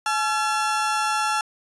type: tone pair together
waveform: 35% pulse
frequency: 854.2 / 1356 Hz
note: G#5 / E6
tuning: +48 / +49 cents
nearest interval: minor sixth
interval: 801 cents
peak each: -22 dBFS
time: 0.06-1.41 s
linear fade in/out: 2 ms
effects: resampled to 24000 Hz